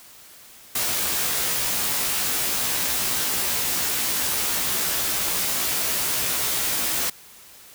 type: noise with comb filter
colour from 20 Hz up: white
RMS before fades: -24 dBFS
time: 0.75-7.1 s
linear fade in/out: 5 ms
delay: 16 ms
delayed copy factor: +0.85
effects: white hiss -47 dBFS RMS until 7.74 s